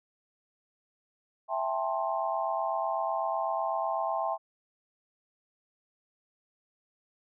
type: chord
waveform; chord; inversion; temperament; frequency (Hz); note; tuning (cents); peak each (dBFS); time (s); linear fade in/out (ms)
sine; A minor seventh; second; just; 660 / 792 / 880 / 1056; E5 / G5 / A5 / C6; +2 / +18 / 0 / +16; -32 / -33 / -35 / -34; 1.48-4.38; 50
effects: none